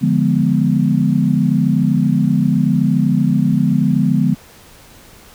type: chord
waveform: sine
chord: D diminished seventh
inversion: none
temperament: equal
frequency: 146.83 / 174.61 / 207.7 / 246.9 Hz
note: D3 / F3 / Ab3 / Cb4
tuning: 0 / 0 / 0 / 0 cents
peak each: -17 dBFS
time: 0.01-4.35 s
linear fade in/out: 20 ms
effects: pink hiss -43 dBFS RMS until 5.34 s